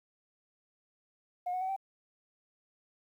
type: tone with pitch steps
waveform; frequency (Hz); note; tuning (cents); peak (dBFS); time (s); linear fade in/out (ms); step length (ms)
sine; 718 / 736.5 / 755.4 / 774.9; F5 / F#5 / F#5 / G5; +48 / -8 / +36 / -20; -30; 1.46-1.764; 10; 76
effects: tanh soft clip ceiling -28 dBFS + 11-bit